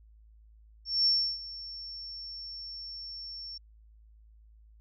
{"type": "tone with ADSR envelope", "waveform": "sine", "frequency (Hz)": 5440, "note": "F8", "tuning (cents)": -46, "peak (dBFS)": -21, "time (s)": [0.85, 3.58], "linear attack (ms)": 210, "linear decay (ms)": 320, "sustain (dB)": -18, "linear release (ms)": 7, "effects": ["added 54 Hz sine -54 dBFS peak until 4.8 s"]}